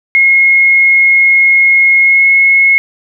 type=tone with pitch glide; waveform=sine; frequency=2159 to 2175 Hz; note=C#7 to C#7; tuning=-46 to -33 cents; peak=-4 dBFS; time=0.15-2.78 s; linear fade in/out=0 ms; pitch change=+13 cents; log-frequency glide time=2.01-2.27 s; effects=none